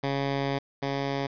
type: tone pair in turn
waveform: 10% pulse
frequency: 138.59 / 138.59 Hz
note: C#3 / C#3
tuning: 0 / 0 cents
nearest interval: unison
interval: 0 cents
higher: neither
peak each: -18 / -19 dBFS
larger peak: first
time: 0.03-0.59 / 0.82-1.27 s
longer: first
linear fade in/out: 10 ms
effects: resampled to 11025 Hz + 8-bit